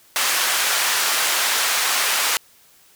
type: band-pass noise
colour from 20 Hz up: pink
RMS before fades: -20 dBFS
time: 0.16-2.37 s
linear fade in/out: 0 ms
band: 1100 to 15000 Hz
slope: 12 dB/octave
effects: white hiss -53 dBFS RMS until 2.95 s